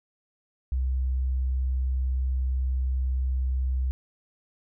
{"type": "tone", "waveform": "sine", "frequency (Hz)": 64.5, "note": "C2", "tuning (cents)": -24, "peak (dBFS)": -23, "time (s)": [0.72, 3.91], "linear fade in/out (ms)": 0, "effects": []}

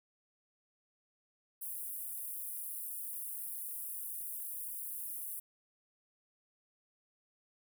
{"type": "high-pass noise", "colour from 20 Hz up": "pink", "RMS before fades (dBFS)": -42, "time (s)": [1.61, 5.4], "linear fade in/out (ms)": 10, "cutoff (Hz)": 9800, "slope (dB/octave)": 48, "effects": []}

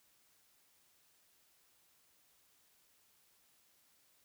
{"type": "silence", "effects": ["white hiss -71 dBFS RMS until 4.24 s"]}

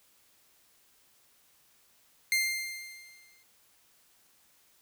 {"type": "tone with exponential decay", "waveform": "sawtooth", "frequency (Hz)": 2102, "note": "C7", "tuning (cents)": 7, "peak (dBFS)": -20, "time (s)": [2.32, 3.43], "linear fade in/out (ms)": 1, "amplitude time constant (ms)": 240, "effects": ["white hiss -65 dBFS RMS until 4.81 s"]}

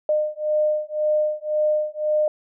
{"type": "beating tone pair", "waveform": "sine", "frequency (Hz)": [607, 608.9], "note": ["D#5", "D#5"], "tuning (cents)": [-43, -38], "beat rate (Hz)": 1.9, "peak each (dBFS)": -22, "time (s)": [0.09, 2.28], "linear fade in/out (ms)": 2, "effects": []}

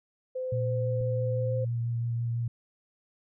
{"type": "tone with pitch glide", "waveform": "sine", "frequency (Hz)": [513, 518.7], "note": ["C5", "C5"], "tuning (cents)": [-34, -15], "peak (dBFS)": -30, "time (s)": [0.35, 1.65], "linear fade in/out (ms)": 10, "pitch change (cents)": 19, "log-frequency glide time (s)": [1.38, 1.53]}
{"type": "tone with vibrato", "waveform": "sine", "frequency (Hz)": 117.5, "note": "A#2", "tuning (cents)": 14, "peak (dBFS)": -27, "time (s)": [0.52, 2.48], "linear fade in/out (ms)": 5, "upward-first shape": "triangle", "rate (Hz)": 6, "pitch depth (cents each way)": 15}
{"type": "click", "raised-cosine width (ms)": 5, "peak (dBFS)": -32, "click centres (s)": 1.011}
{"effects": []}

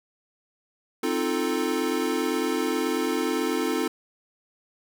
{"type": "chord", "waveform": "square", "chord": "F dominant seventh", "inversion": "second", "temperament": "equal", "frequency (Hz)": [261.6, 311.1, 349.2, 440], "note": ["C4", "Eb4", "F4", "A4"], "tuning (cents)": [0, 0, 0, 0], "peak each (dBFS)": -30, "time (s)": [1.03, 3.88], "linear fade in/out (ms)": 5, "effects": []}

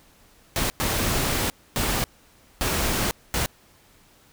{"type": "noise bursts at uneven times", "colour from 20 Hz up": "pink", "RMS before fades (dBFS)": -24, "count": 5, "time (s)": [[0.56, 0.7], [0.8, 1.5], [1.76, 2.04], [2.61, 3.11], [3.34, 3.46]], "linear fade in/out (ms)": 0, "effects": ["pink hiss -56 dBFS RMS until 4.32 s"]}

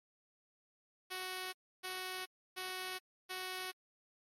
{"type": "tone bursts", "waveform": "5% pulse", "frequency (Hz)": 371, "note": "F#4", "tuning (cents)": 5, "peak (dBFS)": -29, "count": 4, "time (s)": [1.1, 3.72], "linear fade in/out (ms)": 20, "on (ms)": 430, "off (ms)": 300, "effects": ["MP3 64 kbps"]}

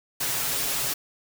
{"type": "noise with comb filter", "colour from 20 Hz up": "white", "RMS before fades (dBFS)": -27, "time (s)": [0.2, 0.94], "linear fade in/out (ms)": 10, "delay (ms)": 7.2, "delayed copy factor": 0.8, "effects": []}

